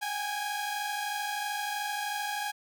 sawtooth tone cluster, 776 / 829 / 1635 Hz, G5 / G#5 / G#6, -18 / -3 / -28 cents, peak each -36 / -29 / -35 dBFS, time 0.01-2.52 s, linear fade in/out 20 ms, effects none

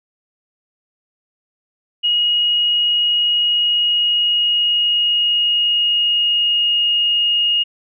sine tone with pitch glide, 2887 to 2859 Hz, F#7 to F7, -43 to +40 cents, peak -13 dBFS, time 2.03-7.64 s, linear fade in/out 20 ms, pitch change -17 cents, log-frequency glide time 3.41-6.87 s, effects none

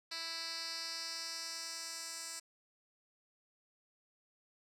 10% pulse tone with band-pass filter sweep, 329.6 Hz, E4, in tune, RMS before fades -43 dBFS, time 0.11-2.4 s, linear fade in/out 10 ms, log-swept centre 4200 to 7100 Hz, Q 2.6, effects none

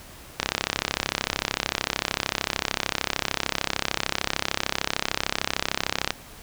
click train, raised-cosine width 0.2 ms, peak -4 dBFS, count 191, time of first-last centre 0.4-6.106 s, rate 33.3 Hz, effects pink hiss -45 dBFS RMS until 6.42 s

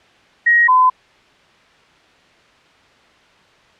sine tone pair in turn, 1888 / 1017 Hz, A#6 / C6, +22 / -50 cents, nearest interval major seventh, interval 1072 cents, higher first, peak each -8 dBFS, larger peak neither, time 0.46-0.68 / 0.68-0.9 s, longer neither, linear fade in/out 10 ms, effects white hiss -50 dBFS RMS until 3.79 s + low-pass 3000 Hz 12 dB/octave

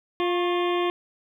harmonic tone with a mistuned harmonic, 351.3 Hz, F4, 10 cents sharp, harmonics 1 / 2 / 3 / 5 / 6 / 7 / 8 / 9 / 10, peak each -23 / -31 / -29 / -39 / -38 / -38 / -41 / -38 / -40 dBFS, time 0.2-0.9 s, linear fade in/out 0 ms, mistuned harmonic 3, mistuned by +50 cents, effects 10-bit

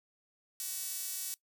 sawtooth tone with high-pass filter, 377.8 Hz, F#4, 36 cents sharp, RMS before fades -39 dBFS, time 0.6-1.34 s, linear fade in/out 0 ms, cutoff 8100 Hz, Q 0.83, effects noise-tail reverb RT60 0.1 s tail -20 dB re dry

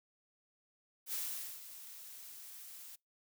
blue noise with ADSR envelope, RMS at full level -38 dBFS, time 1.06-2.96 s, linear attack 76 ms, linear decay 460 ms, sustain -13 dB, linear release 11 ms, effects noise-tail reverb RT60 0.2 s tail -26 dB re dry

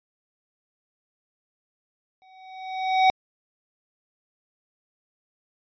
square tone with exponential growth, 754 Hz, F#5, 32 cents sharp, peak -14 dBFS, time 2.22-3.1 s, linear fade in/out 0 ms, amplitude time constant 190 ms, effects resampled to 11025 Hz

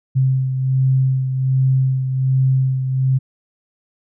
sine beating tone pair, 131.5 / 132.8 Hz, C3 / C3, +9 / +26 cents, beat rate 1.3 Hz, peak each -14 / -23 dBFS, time 0.15-3.19 s, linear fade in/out 20 ms, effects none

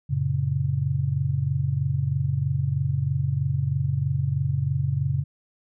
sine chord, F# major, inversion none, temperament just, 92.5 / 115.62 / 138.75 Hz, F#2 / A#2 / C#3, 0 / -14 / +2 cents, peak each -28 / -29 / -23 dBFS, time 0.09-5.24 s, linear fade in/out 20 ms, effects none

